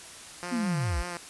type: tone with vibrato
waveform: 5% pulse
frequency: 174.61 Hz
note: F3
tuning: in tune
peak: -23 dBFS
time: 0.43-1.17 s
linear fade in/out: 0 ms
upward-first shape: sine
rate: 5.1 Hz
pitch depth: 27 cents each way
type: linear sweep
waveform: sine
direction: down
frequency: 257.5 to 44.77 Hz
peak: -26 dBFS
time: 0.51-1.03 s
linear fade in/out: 20 ms
effects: white hiss -45 dBFS RMS until 1.29 s + resampled to 24000 Hz